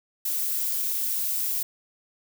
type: noise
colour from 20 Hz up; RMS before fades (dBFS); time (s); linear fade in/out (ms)
violet; -27; 0.25-1.63; 5
effects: none